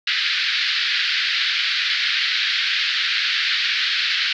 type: band-pass noise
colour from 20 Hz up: white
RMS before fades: -21 dBFS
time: 0.07-4.33 s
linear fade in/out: 5 ms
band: 1500 to 4500 Hz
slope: 48 dB/octave
effects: none